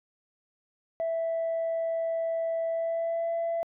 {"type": "tone with pitch glide", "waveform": "sine", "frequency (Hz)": [659.3, 670.4], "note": ["E5", "E5"], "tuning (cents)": [0, 29], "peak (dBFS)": -25, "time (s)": [1, 3.63], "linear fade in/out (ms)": 0, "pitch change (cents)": 29, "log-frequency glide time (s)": [2.68, 3.32], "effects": ["tanh soft clip ceiling -24 dBFS"]}